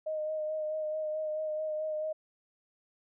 sine tone with vibrato, 619 Hz, D#5, 9 cents flat, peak -31 dBFS, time 0.06-2.13 s, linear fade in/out 10 ms, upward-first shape sine, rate 4.6 Hz, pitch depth 21 cents each way, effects none

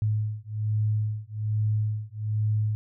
sine beating tone pair, 106.5 / 107.7 Hz, G#2 / A2, +44 / -37 cents, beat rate 1.2 Hz, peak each -27 dBFS, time 0.02-2.75 s, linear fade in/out 0 ms, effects none

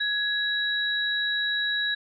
sine tone pair together, 1672 / 3881 Hz, G#6 / B7, +11 / -31 cents, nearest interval octave + minor third, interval 1458 cents, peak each -26 / -27 dBFS, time 0-1.95 s, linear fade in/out 10 ms, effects none

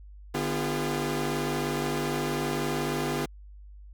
sawtooth tone cluster, 149.4 / 247.9 / 345.1 / 404.4 Hz, D3 / B3 / F4 / G#4, +30 / +7 / -21 / -46 cents, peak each -29 dBFS, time 0.34-3.26 s, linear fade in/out 10 ms, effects added 50 Hz sine -44 dBFS peak until 3.93 s

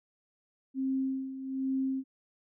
sine tone with tremolo, 265.6 Hz, C4, 26 cents sharp, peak -27 dBFS, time 0.74-2.04 s, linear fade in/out 50 ms, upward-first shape sine, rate 1.2 Hz, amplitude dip 70%, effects none

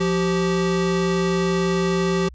square tone pair together, 174.87 / 387.4 Hz, F3 / G4, +3 / -20 cents, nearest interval octave + major second, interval 1377 cents, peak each -22 dBFS, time 0-2.29 s, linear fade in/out 10 ms, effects added 62 Hz sine -39 dBFS peak until 2.34 s + resampled to 16000 Hz

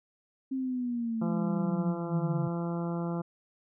sine linear sweep, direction down, 267.3 to 141.2 Hz, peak -29 dBFS, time 0.51-2.48 s, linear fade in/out 10 ms
harmonic tone, 170.4 Hz, F3, 42 cents flat, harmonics 1 / 2 / 3 / 4 / 5 / 6 / 7 / 8, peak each -31 / -37 / -41 / -43 / -45 / -47 / -48 / -49 dBFS, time 1.21-3.22 s, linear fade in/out 10 ms
effects none

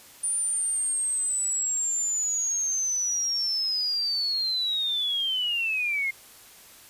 sine linear sweep, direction down, 9397 to 2113 Hz, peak -24 dBFS, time 0.23-6.11 s, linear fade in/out 10 ms, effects white hiss -50 dBFS RMS until 6.89 s + resampled to 32000 Hz

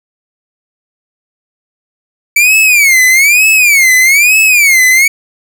45% pulse tone with vibrato, 2289 Hz, D7, 45 cents flat, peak -4 dBFS, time 2.36-5.08 s, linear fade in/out 5 ms, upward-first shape sine, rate 1.1 Hz, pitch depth 220 cents each way, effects none

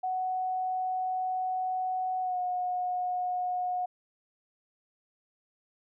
sine tone with pitch glide, 743 to 725.6 Hz, F#5 to F#5, +7 to -34 cents, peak -28 dBFS, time 0.03-3.86 s, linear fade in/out 10 ms, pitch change -41 cents, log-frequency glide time 2.21-2.38 s, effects none

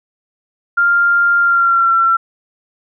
sine tone with pitch glide, 1396.9 to 1353.2 Hz, F6 to E6, 0 to +45 cents, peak -9 dBFS, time 0.77-2.17 s, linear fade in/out 10 ms, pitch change -55 cents, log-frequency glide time 1.4-1.95 s, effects none

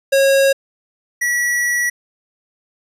square tone pair in turn, 546 / 1936.8 Hz, C#5 / B6, -26 / -34 cents, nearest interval octave + minor seventh, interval 2192 cents, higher second, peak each -11 / -16 dBFS, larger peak first, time 0.12-0.53 / 1.21-1.9 s, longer second, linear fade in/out 10 ms, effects resampled to 32000 Hz

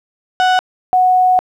35% pulse / sine tone pair in turn, 740 / 736.8 Hz, F#5 / F#5, 0 / -7 cents, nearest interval unison, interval 7 cents, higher first, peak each -8 dBFS, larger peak neither, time 0.4-0.59 / 0.93-1.39 s, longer second, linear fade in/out 0 ms, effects low-pass 4000 Hz 12 dB/octave + 8-bit

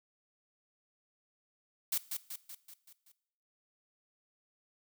blue noise with echo, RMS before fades -32 dBFS, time 1.92-1.98 s, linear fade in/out 5 ms, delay 190 ms, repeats 6, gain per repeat -5 dB, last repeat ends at 3.12 s, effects noise-tail reverb RT60 0.7 s tail -18 dB re dry

